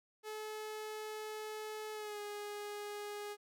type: tone with pitch glide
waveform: sawtooth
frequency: 430.2 to 413.6 Hz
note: A4 to G#4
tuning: -39 to -7 cents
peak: -38 dBFS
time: 0.23-3.37 s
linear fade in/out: 50 ms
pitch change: -68 cents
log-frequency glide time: 1.93-2.2 s
effects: none